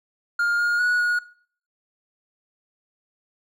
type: tone with pitch steps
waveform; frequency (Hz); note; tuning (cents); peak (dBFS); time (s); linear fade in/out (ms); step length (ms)
triangle; 1411 / 1423 / 1462 / 1448; F6 / F6 / F#6 / F#6; +17 / +32 / -21 / -38; -17; 0.39-1.19; 5; 200
effects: noise-tail reverb RT60 0.5 s tail -19 dB re dry